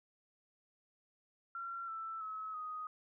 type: tone with pitch steps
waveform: sine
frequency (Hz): 1367 / 1326.6 / 1287.3 / 1249.2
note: F6 / E6 / E6 / D#6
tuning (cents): -37 / +11 / -41 / +7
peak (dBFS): -40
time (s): 1.55-2.87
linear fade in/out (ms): 2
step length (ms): 330
effects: none